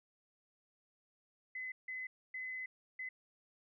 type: tone bursts at uneven times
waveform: sine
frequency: 2029 Hz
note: B6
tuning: 46 cents sharp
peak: -40 dBFS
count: 4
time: 1.55-1.72 / 1.88-2.07 / 2.34-2.66 / 2.99-3.09 s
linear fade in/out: 5 ms
effects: none